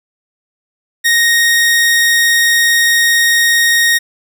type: tone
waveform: sawtooth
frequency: 1864.7 Hz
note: A#6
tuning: in tune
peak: -5 dBFS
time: 1.04-3.99 s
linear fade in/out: 20 ms
effects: none